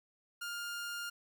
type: tone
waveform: sawtooth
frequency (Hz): 1408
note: F6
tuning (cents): +14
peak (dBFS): -35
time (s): 0.41-1.1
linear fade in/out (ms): 10
effects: none